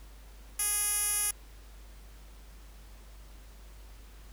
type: tone with band-pass filter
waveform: 10% pulse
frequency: 413.8 Hz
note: G#4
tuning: 6 cents flat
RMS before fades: -30 dBFS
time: 0.59-1.31 s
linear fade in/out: 5 ms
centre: 11000 Hz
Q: 3.2
effects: added 50 Hz sine -48 dBFS peak until 4.32 s + pink hiss -58 dBFS RMS until 4.32 s